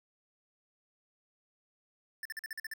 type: tone bursts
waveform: square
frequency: 1771 Hz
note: A6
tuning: 11 cents sharp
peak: -38 dBFS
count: 8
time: 2.23-2.737 s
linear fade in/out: 2 ms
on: 24 ms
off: 45 ms
effects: none